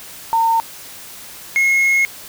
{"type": "tone pair in turn", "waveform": ["sine", "triangle"], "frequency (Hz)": [910, 2164], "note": ["A#5", "C#7"], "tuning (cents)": [-42, -42], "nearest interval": "octave + minor third", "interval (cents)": 1500, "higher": "second", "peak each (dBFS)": [-12, -10], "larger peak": "second", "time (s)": [[0.33, 0.6], [1.56, 2.05]], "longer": "second", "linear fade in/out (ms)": 0, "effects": ["white hiss -36 dBFS RMS until 2.28 s"]}